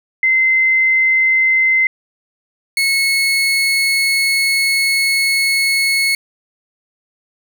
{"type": "tone pair in turn", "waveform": ["sine", "30% pulse"], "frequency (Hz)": [2067, 2190], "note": ["C7", "C#7"], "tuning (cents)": [-22, -22], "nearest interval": "minor second", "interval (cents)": 100, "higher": "second", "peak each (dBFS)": -10, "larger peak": "neither", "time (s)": [[0.23, 1.87], [2.77, 6.15]], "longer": "second", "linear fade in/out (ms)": 2, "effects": []}